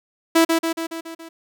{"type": "tone with echo", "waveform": "sawtooth", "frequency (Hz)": 328.7, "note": "E4", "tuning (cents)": -5, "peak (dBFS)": -8, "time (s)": [0.35, 0.45], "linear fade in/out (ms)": 10, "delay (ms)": 140, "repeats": 6, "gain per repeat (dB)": -4, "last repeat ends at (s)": 1.29, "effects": []}